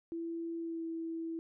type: tone with pitch glide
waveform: sine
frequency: 333.4 to 328.4 Hz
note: E4 to E4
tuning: +20 to -6 cents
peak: -36 dBFS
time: 0.12-1.39 s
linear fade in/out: 0 ms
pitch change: -26 cents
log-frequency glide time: 0.58-0.84 s
effects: none